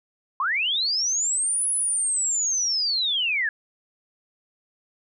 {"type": "linear two-way sweep", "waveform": "sine", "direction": "up then down", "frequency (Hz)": [996, 10410, 1646], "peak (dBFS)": -21, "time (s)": [0.4, 3.49], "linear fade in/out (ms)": 2, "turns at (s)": 1.69, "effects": []}